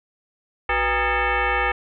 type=tone with frequency modulation; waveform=sine; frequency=491.1 Hz; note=B4; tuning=10 cents flat; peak=-18 dBFS; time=0.69-1.72 s; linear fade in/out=5 ms; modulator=432 Hz; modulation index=4.6; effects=none